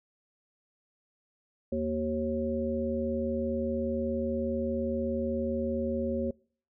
harmonic tone with a mistuned harmonic, 77.78 Hz, D#2, in tune, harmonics 1 / 3 / 5 / 7, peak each -38 / -31 / -35 / -32 dBFS, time 1.72-6.31 s, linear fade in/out 5 ms, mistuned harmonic 5, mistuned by -38 cents, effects noise-tail reverb RT60 0.5 s tail -26 dB re dry

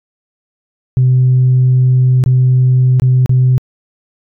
sine tone with dropouts, 127.8 Hz, C3, 40 cents flat, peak -5 dBFS, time 0.97-3.58 s, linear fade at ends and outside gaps 0 ms, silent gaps 2.239-2.261 / 2.998-3.02 / 3.26-3.294 s, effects tanh soft clip ceiling -3 dBFS

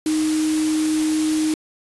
sine tone in noise, 311.1 Hz, D#4, in tune, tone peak -17 dBFS, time 0.06-1.54 s, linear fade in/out 2 ms, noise white, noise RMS -29 dBFS, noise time 0.06-1.54 s, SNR +9 dB, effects resampled to 24000 Hz

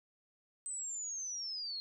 sine linear sweep, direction down, 8210 to 4186 Hz, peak -38 dBFS, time 0.66-1.8 s, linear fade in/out 0 ms, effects none

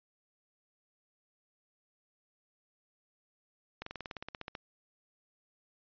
slowing click train, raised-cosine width 0.3 ms, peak -24 dBFS, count 14, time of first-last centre 3.82-4.552 s, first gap 44 ms, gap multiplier 1.04, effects resampled to 11025 Hz

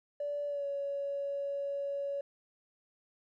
triangle tone with pitch glide, 579 to 561.9 Hz, D5 to C#5, -25 to +23 cents, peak -29 dBFS, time 0.2-2.21 s, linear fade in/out 5 ms, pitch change -52 cents, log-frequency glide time 0.47-0.66 s, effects tanh soft clip ceiling -31 dBFS

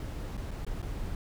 brown noise with dropouts, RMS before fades -36 dBFS, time 0-1.15 s, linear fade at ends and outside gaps 2 ms, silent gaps 0.37-0.376 / 0.509-0.513 / 0.649-0.666 / 0.819-0.826 s, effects none

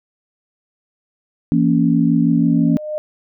sine chord, A# diminished, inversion second, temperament just, 167.82 / 233.1 / 279.7 Hz, E3 / A#3 / C#4, +31 / 0 / +16 cents, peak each -16 dBFS, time 1.52-2.77 s, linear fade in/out 0 ms
sine tone with exponential growth, 609 Hz, D#5, 37 cents flat, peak -18 dBFS, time 2.24-2.98 s, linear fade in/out 0 ms, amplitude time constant 160 ms
effects none

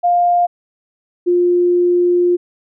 sine tone pair in turn, 703 / 353.1 Hz, F5 / F4, +11 / +19 cents, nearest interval octave, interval 1192 cents, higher first, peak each -10 dBFS, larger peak neither, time 0.03-0.47 / 1.26-2.37 s, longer second, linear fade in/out 20 ms, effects none

